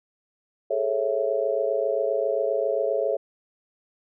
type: chord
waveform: sine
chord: A major seventh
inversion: third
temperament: just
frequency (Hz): 412.5 / 440 / 550 / 660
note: G#4 / A4 / C#5 / E5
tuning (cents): -12 / 0 / -14 / +2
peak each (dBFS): -29 / -28 / -25 / -28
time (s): 0.7-3.17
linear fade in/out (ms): 10
effects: none